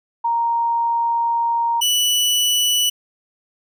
sine / sawtooth tone pair in turn, 932.3 / 2960 Hz, A#5 / F#7, 0 / 0 cents, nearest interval octave + minor sixth, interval 2000 cents, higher second, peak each -16 / -12 dBFS, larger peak second, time 0.24-1.81 / 1.81-2.9 s, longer first, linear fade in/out 10 ms, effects none

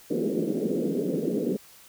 white band-pass noise, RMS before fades -27 dBFS, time 0.1-1.57 s, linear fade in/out 10 ms, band 170 to 480 Hz, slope 48 dB/octave, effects white hiss -52 dBFS RMS until 1.88 s

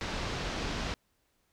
pink low-pass noise, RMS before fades -35 dBFS, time 0.01-0.94 s, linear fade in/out 0 ms, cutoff 5600 Hz, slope 24 dB/octave, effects pink hiss -74 dBFS RMS until 1.52 s

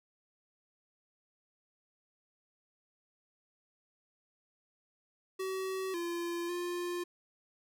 square tone with pitch steps, 379.4 / 343.2 / 351.7 Hz, F#4 / F4 / F4, +43 / -30 / +12 cents, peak -35 dBFS, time 5.39-7.04 s, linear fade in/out 10 ms, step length 550 ms, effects none

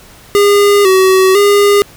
square tone with vibrato, 392 Hz, G4, in tune, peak -6 dBFS, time 0.35-1.82 s, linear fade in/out 0 ms, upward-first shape square, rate 1 Hz, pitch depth 64 cents each way, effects pink hiss -39 dBFS RMS until 1.96 s

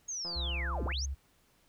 sine linear two-way sweep, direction down then up, 6645 to 41.03 to 6645 Hz, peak -35 dBFS, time 0.08-1.06 s, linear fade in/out 10 ms, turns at 0.85 s
click train, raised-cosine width 1 ms, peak -34 dBFS, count 116, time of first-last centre 0.25-0.919 s, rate 172 Hz
sine tone with pitch glide, 66.4 to 68.42 Hz, C2 to C#2, +26 to -22 cents, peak -33 dBFS, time 0.35-1.15 s, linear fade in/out 20 ms, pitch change +52 cents, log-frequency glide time 0.83-1.01 s
effects pink hiss -68 dBFS RMS until 1.68 s

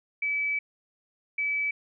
sine tone pair in turn, 2297 / 2297 Hz, D7 / D7, -39 / -39 cents, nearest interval unison, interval 0 cents, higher neither, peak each -25 dBFS, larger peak neither, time 0.22-0.59 / 1.38-1.71 s, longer first, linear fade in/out 5 ms, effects none

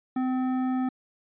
sine tone with hard clipping, 257 Hz, C4, 31 cents flat, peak -26 dBFS, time 0.16-0.89 s, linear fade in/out 5 ms, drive 11 dB, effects resampled to 8000 Hz

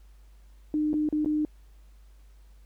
sine tone with dropouts, 303.3 Hz, D#4, 44 cents flat, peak -23 dBFS, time 0.74-1.45 s, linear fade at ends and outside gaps 1 ms, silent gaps 0.932-0.94 / 1.089-1.126 / 1.247-1.259 s, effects added 50 Hz sine -50 dBFS peak until 2.65 s + pink hiss -67 dBFS RMS until 2.65 s

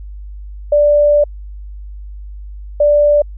sine tone pair in turn, 587.3 / 587.3 Hz, D5 / D5, 0 / 0 cents, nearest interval unison, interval 0 cents, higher neither, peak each -7 dBFS, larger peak neither, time 0.72-1.24 / 2.8-3.22 s, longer first, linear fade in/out 5 ms, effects added 50 Hz sine -27 dBFS peak until 3.37 s

